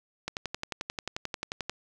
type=click train; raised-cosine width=0.2 ms; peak=-15 dBFS; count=17; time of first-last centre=0.28-1.696 s; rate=11.3 Hz; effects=none